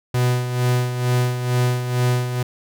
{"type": "tone with tremolo", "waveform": "45% pulse", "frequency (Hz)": 124.2, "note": "B2", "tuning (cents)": 10, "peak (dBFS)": -15, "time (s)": [0.14, 2.43], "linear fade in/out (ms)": 5, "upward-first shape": "sine", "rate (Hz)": 2.2, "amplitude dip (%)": 60, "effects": []}